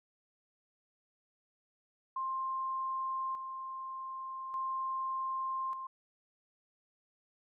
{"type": "tone with tremolo", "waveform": "sine", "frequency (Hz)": 1055, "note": "C6", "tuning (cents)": 14, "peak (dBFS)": -33, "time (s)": [2.16, 5.87], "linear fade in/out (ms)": 5, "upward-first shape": "square", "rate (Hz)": 0.42, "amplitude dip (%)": 50, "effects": []}